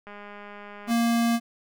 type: click train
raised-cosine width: 0.5 ms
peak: -28 dBFS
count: 173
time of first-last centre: 0.07-0.909 s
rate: 205 Hz
type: tone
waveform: square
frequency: 233.1 Hz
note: A#3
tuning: in tune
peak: -21 dBFS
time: 0.87-1.4 s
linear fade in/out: 50 ms
effects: none